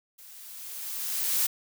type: noise with level ramp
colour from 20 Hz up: blue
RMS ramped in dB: -50 to -24 dBFS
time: 0.18-1.47 s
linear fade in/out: 10 ms
effects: none